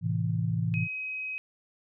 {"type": "chord", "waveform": "sine", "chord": "A minor", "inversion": "none", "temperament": "equal", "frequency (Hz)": [110, 130.81, 164.81], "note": ["A2", "C3", "E3"], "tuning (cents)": [0, 0, 0], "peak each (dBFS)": [-29, -33, -29], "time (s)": [0.01, 0.88], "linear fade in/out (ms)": 50}
{"type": "tone", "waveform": "sine", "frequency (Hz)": 2532, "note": "D#7", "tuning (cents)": 30, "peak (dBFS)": -32, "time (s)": [0.74, 1.38], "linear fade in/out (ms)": 0}
{"effects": []}